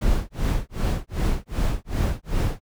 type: noise with tremolo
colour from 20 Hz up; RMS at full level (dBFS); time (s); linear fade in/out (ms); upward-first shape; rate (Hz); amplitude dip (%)
brown; -20; 0.01-2.61; 10; sine; 2.6; 100
effects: none